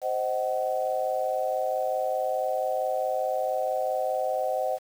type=chord; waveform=sine; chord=C diminished; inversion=none; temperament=just; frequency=523.3 / 627.9 / 753.5 Hz; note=C5 / Eb5 / Gb5; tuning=0 / +16 / +31 cents; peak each=-29 dBFS; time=0.01-4.79 s; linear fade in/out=50 ms; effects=8-bit